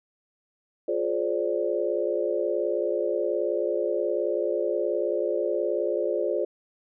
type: chord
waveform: sine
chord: D half-diminished seventh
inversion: first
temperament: just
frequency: 352.4 / 422.9 / 528.6 / 587.3 Hz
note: F4 / Ab4 / C5 / D5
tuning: +16 / +31 / +18 / 0 cents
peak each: -29 dBFS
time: 0.88-6.45 s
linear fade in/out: 5 ms
effects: none